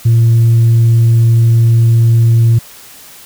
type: tone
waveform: sine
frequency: 115.3 Hz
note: A#2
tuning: 19 cents flat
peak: -3 dBFS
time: 0.05-2.59 s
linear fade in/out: 10 ms
effects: tanh soft clip ceiling -3 dBFS + white hiss -36 dBFS RMS until 3.25 s